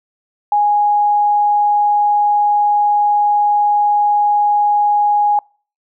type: tone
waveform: sine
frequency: 828 Hz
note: G#5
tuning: 5 cents flat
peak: -10 dBFS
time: 0.52-5.39 s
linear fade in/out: 2 ms
effects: noise-tail reverb RT60 0.4 s tail -26 dB re dry